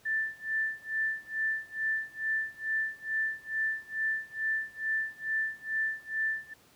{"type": "tone with tremolo", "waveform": "sine", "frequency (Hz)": 1768, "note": "A6", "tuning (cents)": 8, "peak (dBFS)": -26, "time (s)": [0.05, 6.54], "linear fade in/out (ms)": 10, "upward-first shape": "sine", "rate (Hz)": 2.3, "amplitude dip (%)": 95, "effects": ["pink hiss -61 dBFS RMS until 6.75 s", "high-pass 80 Hz 12 dB/octave"]}